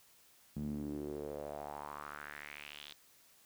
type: tone with band-pass filter sweep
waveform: sawtooth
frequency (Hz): 73.42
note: D2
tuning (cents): 0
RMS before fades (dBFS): -44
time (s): 0.56-2.93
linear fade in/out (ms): 5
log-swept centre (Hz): 190 to 3700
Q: 3.9
effects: white hiss -65 dBFS RMS until 3.45 s